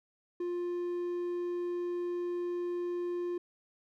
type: tone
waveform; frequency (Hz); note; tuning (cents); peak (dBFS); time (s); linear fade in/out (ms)
triangle; 351.4; F4; +11; -30; 0.4-3.38; 5
effects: none